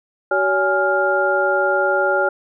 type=tone cluster; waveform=sine; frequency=378.9 / 568 / 829 / 1401 Hz; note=F#4 / C#5 / G#5 / F6; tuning=+41 / +42 / -3 / +5 cents; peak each=-22 / -19 / -22 / -19 dBFS; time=0.31-2.29 s; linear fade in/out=5 ms; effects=none